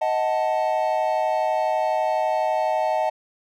triangle chord, D# diminished, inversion none, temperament equal with one note detuned, 628 / 740 / 880 Hz, D#5 / F#5 / A5, +16 / 0 / 0 cents, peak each -21 / -23 / -23 dBFS, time 0.01-3.1 s, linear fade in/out 10 ms, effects none

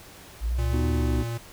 sine linear two-way sweep, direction up then down, 53 to 77.78 to 62 Hz, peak -23 dBFS, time 0.4-1.25 s, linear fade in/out 50 ms, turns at 0.89 s
square tone, 116.54 Hz, A#2, in tune, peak -29 dBFS, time 0.58-1.38 s, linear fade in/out 10 ms
triangle chord, B major, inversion none, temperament equal, 246.9 / 311.1 / 370 Hz, B3 / D#4 / F#4, 0 / 0 / 0 cents, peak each -29 / -30 / -32 dBFS, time 0.73-1.23 s, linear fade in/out 5 ms
effects pink hiss -47 dBFS RMS until 1.52 s

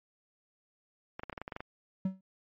clicks, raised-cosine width 0.5 ms, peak -24 dBFS, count 10, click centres 1.195 / 1.234 / 1.297 / 1.328 / 1.378 / 1.416 / 1.479 / 1.522 / 1.564 / 1.605 s
triangle tone with exponential decay, 189.4 Hz, F#3, 41 cents sharp, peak -23 dBFS, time 2.05-2.21 s, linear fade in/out 5 ms, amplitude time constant 33 ms
effects MP3 32 kbps

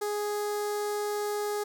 sawtooth tone with notch filter, 415.3 Hz, G#4, in tune, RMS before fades -31 dBFS, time 0.01-1.64 s, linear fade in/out 10 ms, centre 2700 Hz, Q 1, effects none

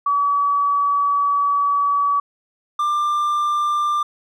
sine / triangle tone pair in turn, 1141 / 1189.2 Hz, C#6 / D6, +50 / +21 cents, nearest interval minor second, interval 71 cents, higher second, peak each -15 dBFS, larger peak neither, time 0.06-2.2 / 2.79-4.03 s, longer first, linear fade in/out 5 ms, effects none

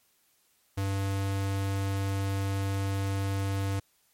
square tone, 98 Hz, G2, in tune, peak -28 dBFS, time 0.77-3.8 s, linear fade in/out 10 ms, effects white hiss -68 dBFS RMS until 4.13 s + MP3 64 kbps

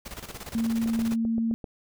pink noise with tremolo, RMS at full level -38 dBFS, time 0.05-1.16 s, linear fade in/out 10 ms, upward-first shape square, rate 17 Hz, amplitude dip 70%
sine tone, 227.7 Hz, A#3, 40 cents flat, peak -23 dBFS, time 0.55-1.54 s, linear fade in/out 0 ms
click train, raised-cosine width 2 ms, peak -24 dBFS, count 7, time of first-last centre 0.86-1.642 s, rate 7.67 Hz
effects none

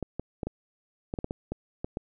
clicks, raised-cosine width 2 ms, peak -18 dBFS, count 11, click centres 0.027 / 0.196 / 0.432 / 0.47 / 1.139 / 1.188 / 1.244 / 1.309 / 1.52 / 1.845 / 1.971 s, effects none

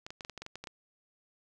clicks, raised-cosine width 0.2 ms, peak -25 dBFS, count 11, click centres 0.065 / 0.105 / 0.208 / 0.249 / 0.297 / 0.377 / 0.42 / 0.464 / 0.556 / 0.64 / 0.672 s, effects none

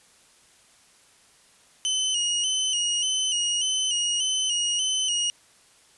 25% pulse tone with vibrato, 2960 Hz, F#7, in tune, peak -19 dBFS, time 1.85-5.3 s, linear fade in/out 0 ms, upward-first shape square, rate 1.7 Hz, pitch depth 48 cents each way, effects white hiss -57 dBFS RMS until 5.97 s + resampled to 24000 Hz

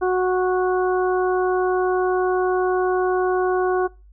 harmonic tone, 368 Hz, F#4, 9 cents flat, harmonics 1 / 2 / 3 / 4, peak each -18 / -24 / -28 / -30 dBFS, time 0.01-3.88 s, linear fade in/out 20 ms, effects noise-tail reverb RT60 0.3 s tail -24 dB re dry + added 50 Hz sine -45 dBFS peak until 4.12 s

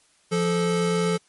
square tone pair together, 173.6 / 435.8 Hz, F3 / A4, -10 / -17 cents, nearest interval octave + major third, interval 1593 cents, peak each -24 dBFS, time 0.31-1.18 s, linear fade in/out 20 ms, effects white hiss -61 dBFS RMS until 1.28 s + MP3 48 kbps

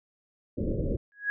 pink low-pass noise, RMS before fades -29 dBFS, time 0.57-0.97 s, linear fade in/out 10 ms, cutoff 570 Hz, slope 96 dB/octave
sine tone with exponential growth, 1661 Hz, G#6, in tune, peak -22 dBFS, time 1.12-1.3 s, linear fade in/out 0 ms, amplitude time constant 37 ms
effects none

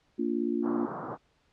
sine chord, Bb major, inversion none, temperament just, 233.1 / 291.4 / 349.6 Hz, Bb3 / D4 / F4, 0 / -13 / +2 cents, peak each -31 dBFS, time 0.18-0.87 s, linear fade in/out 20 ms
white band-pass noise, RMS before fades -38 dBFS, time 0.62-1.18 s, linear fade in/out 50 ms, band 110 to 1300 Hz, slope 48 dB/octave
effects pink hiss -69 dBFS RMS until 1.52 s + low-pass 5000 Hz 12 dB/octave

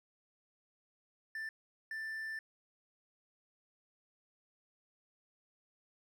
triangle tone bursts at uneven times, 1772 Hz, A6, 12 cents sharp, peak -37 dBFS, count 2, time 1.35-1.49 / 1.91-2.39 s, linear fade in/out 2 ms, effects none

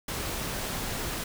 pink noise, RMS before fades -33 dBFS, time 0.08-1.24 s, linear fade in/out 5 ms, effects none

